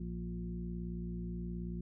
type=harmonic tone with a mistuned harmonic; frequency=58.7 Hz; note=A#1; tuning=13 cents sharp; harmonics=1 / 2 / 3 / 4 / 6; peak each=-42 / -49 / -40 / -49 / -50 dBFS; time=0-1.81 s; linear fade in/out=5 ms; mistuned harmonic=2; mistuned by=-18 cents; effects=none